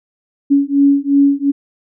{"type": "beating tone pair", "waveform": "sine", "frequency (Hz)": [279.3, 282.1], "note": ["C#4", "C#4"], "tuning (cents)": [13, 30], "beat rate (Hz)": 2.8, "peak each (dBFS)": -12, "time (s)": [0.5, 1.52], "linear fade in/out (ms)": 20, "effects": []}